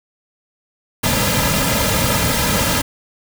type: noise with comb filter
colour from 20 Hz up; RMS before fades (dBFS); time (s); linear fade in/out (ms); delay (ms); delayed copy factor
pink; -17; 1.03-2.82; 10; 2.7; -0.8
effects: none